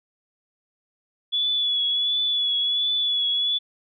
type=tone with vibrato; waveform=sine; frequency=3417 Hz; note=G#7; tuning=49 cents sharp; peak=-20 dBFS; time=1.32-3.59 s; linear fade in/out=20 ms; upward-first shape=triangle; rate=1.4 Hz; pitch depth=37 cents each way; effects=none